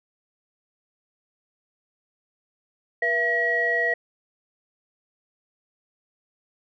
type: tone cluster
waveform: sine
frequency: 480.7 / 673 / 1912 Hz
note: B4 / E5 / A#6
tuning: -47 / +36 / +43 cents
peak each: -28 / -27 / -21 dBFS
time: 3.02-3.94 s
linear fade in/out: 5 ms
effects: tanh soft clip ceiling -11 dBFS